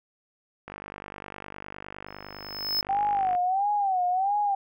click train, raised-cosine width 0.5 ms, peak -23 dBFS, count 134, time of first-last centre 0.68-3.351 s, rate 49.8 Hz
square tone with exponential growth, 5200 Hz, E8, 24 cents flat, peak -22 dBFS, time 2.07-2.81 s, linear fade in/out 1 ms, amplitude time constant 160 ms
sine tone with vibrato, 771 Hz, G5, 29 cents flat, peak -22 dBFS, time 2.89-4.55 s, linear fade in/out 5 ms, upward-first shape sine, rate 1.5 Hz, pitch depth 130 cents each way
effects none

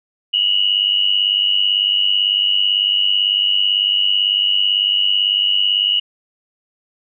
sine tone pair together, 2862 / 2960 Hz, F7 / F#7, +42 / 0 cents, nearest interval minor second, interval 58 cents, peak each -16 dBFS, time 0.33-6 s, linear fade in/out 10 ms, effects none

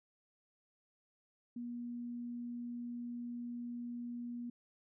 sine tone, 240 Hz, B3, 49 cents flat, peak -40 dBFS, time 1.56-4.5 s, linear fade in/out 5 ms, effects none

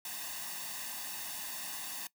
white noise with comb filter, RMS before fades -41 dBFS, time 0.05-2.07 s, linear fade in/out 2 ms, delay 1.1 ms, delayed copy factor +0.75, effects noise-tail reverb RT60 0.1 s tail -19 dB re dry + high-pass 200 Hz 12 dB/octave

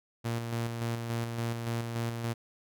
sawtooth tone with tremolo, 116.54 Hz, A#2, in tune, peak -26 dBFS, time 0.24-2.34 s, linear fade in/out 20 ms, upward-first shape square, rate 3.5 Hz, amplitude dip 40%, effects none

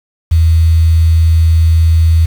sine tone with quantisation, 81.7 Hz, E2, 15 cents flat, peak -5 dBFS, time 0.31-2.26 s, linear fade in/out 10 ms, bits 5, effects none

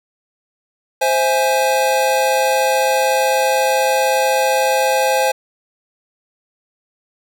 square chord, C augmented, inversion none, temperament equal, 523.3 / 659.3 / 830.6 Hz, C5 / E5 / G#5, 0 / 0 / 0 cents, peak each -17 / -23 / -18 dBFS, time 1.01-5.32 s, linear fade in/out 10 ms, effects none

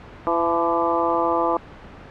harmonic tone with a mistuned harmonic, 168.2 Hz, E3, 35 cents sharp, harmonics 2 / 3 / 4 / 5 / 6 / 7, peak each -25 / -25 / -25 / -25 / -25 / -25 dBFS, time 0.27-1.57 s, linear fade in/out 0 ms, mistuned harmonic 5, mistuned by +39 cents, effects pink hiss -41 dBFS RMS until 2.1 s + low-pass 2000 Hz 12 dB/octave

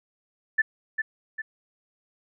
sine tone with echo, 1759 Hz, A6, 1 cent flat, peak -17 dBFS, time 0.58-0.62 s, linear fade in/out 10 ms, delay 400 ms, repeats 2, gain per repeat -6 dB, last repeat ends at 1.42 s, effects none

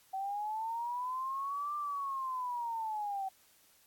sine linear two-way sweep, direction up then down, 760 to 1188 to 760 Hz, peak -34 dBFS, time 0.13-3.29 s, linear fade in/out 10 ms, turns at 1.76 s, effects white hiss -65 dBFS RMS until 3.86 s + AAC 64 kbps

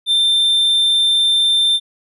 triangle tone, 3576 Hz, A7, 27 cents sharp, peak -10 dBFS, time 0.06-1.8 s, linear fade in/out 50 ms, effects resampled to 32000 Hz

